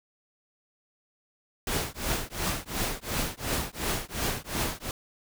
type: noise with tremolo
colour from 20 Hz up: pink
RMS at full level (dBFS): -27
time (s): 1.67-4.91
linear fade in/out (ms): 2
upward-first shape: triangle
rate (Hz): 2.8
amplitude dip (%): 100
effects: none